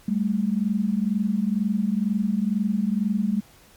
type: tone pair together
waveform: sine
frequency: 196 / 218.1 Hz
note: G3 / A3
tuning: 0 / -15 cents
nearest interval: major second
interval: 185 cents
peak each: -23 dBFS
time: 0.08-3.41 s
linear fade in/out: 5 ms
effects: pink hiss -53 dBFS RMS until 3.76 s + MP3 96 kbps